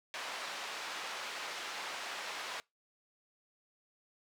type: band-pass noise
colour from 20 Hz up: pink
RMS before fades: -42 dBFS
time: 0.14-2.6 s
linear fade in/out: 0 ms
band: 800 to 4900 Hz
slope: 12 dB/octave
effects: noise-tail reverb RT60 0.2 s tail -24 dB re dry